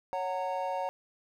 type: chord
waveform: triangle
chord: F# major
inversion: second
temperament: equal with one note detuned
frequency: 554.4 / 740 / 921.1 Hz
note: C#5 / F#5 / A#5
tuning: 0 / 0 / -21 cents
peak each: -33 dBFS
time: 0.13-0.89 s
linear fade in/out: 0 ms
effects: none